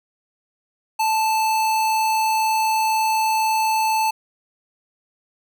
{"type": "tone", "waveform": "square", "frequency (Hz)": 878, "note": "A5", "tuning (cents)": -4, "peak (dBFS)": -18, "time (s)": [0.99, 4.11], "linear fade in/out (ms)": 10, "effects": []}